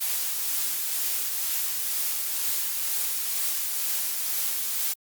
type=noise with tremolo; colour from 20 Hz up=blue; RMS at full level=-26 dBFS; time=0-4.94 s; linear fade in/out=20 ms; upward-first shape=triangle; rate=2.1 Hz; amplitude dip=30%; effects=Opus 48 kbps